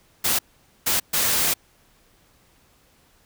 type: noise bursts at uneven times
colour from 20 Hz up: white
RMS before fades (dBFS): -21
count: 3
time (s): 0.24-0.39 / 0.86-1 / 1.13-1.54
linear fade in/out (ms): 10
effects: pink hiss -59 dBFS RMS until 3.25 s